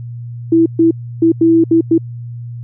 sine tone bursts at uneven times, 329.6 Hz, E4, in tune, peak -6 dBFS, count 6, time 0.52-0.66 / 0.79-0.91 / 1.22-1.32 / 1.41-1.64 / 1.71-1.81 / 1.91-1.98 s, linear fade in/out 5 ms, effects added 119 Hz sine -24 dBFS peak until 2.63 s

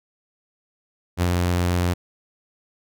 sawtooth tone with ADSR envelope, 88.4 Hz, F2, 22 cents sharp, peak -13 dBFS, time 1.17-1.94 s, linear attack 47 ms, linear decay 39 ms, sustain -2 dB, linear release 12 ms, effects none

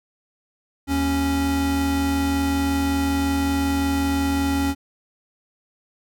square tone pair together, 77.8 / 276.8 Hz, D#2 / C#4, 0 / -2 cents, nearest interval octave + minor seventh, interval 2198 cents, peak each -26 / -21 dBFS, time 0.87-4.75 s, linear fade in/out 50 ms, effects none

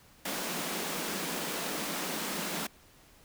pink high-pass noise, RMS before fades -35 dBFS, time 0.25-2.67 s, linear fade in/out 5 ms, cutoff 160 Hz, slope 96 dB/octave, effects pink hiss -59 dBFS RMS until 3.24 s

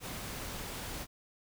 pink noise, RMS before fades -41 dBFS, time 0-1.07 s, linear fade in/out 50 ms, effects none

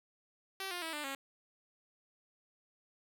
5% pulse tone with pitch steps, 385.8 / 353.8 / 324.4 / 297.5 / 272.8 Hz, G4 / F4 / E4 / D4 / C#4, -28 / +23 / -28 / +22 / -28 cents, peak -27 dBFS, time 0.6-1.15 s, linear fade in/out 2 ms, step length 110 ms, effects none

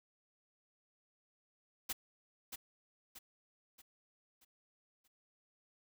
white noise with echo, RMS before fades -38 dBFS, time 1.89-1.93 s, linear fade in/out 10 ms, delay 630 ms, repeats 5, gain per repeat -7 dB, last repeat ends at 5.08 s, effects none

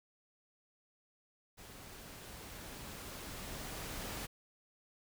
pink noise with level ramp, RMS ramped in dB -53 to -42 dBFS, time 1.57-4.27 s, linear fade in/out 20 ms, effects none

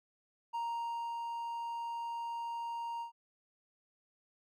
triangle tone with ADSR envelope, 933 Hz, A#5, 1 cent sharp, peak -32 dBFS, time 0.53-3.12 s, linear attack 20 ms, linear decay 620 ms, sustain -3 dB, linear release 110 ms, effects none

